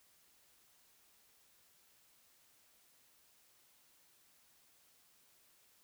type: silence
effects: white hiss -69 dBFS RMS until 5.83 s